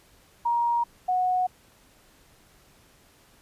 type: tone pair in turn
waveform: sine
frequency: 944 / 733.8 Hz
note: A#5 / F#5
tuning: +22 / -15 cents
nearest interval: major third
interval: 437 cents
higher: first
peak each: -21 dBFS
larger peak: neither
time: 0.45-0.84 / 1.08-1.47 s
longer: neither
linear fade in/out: 10 ms
effects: pink hiss -58 dBFS RMS until 3.41 s + resampled to 32000 Hz